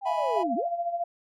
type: linear two-way sweep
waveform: sine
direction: down then up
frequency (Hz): 818 to 215.8 to 818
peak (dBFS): -28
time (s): 0.01-0.69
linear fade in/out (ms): 50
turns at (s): 0.55
type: chord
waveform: triangle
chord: E major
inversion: none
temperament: equal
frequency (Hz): 659.3 / 830.6 / 987.8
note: E5 / G#5 / B5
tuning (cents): 0 / 0 / 0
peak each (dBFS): -28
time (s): 0.05-0.44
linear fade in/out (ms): 20
type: tone with tremolo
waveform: sine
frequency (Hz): 689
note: F5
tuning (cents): -24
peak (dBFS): -24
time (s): 0.36-1.04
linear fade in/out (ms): 5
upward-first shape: sine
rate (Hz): 14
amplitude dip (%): 65
effects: none